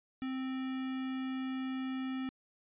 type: tone with notch filter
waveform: square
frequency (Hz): 261.6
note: C4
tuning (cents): 0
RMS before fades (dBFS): -37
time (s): 0.22-2.29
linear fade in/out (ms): 0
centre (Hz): 880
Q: 1.8
effects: resampled to 8000 Hz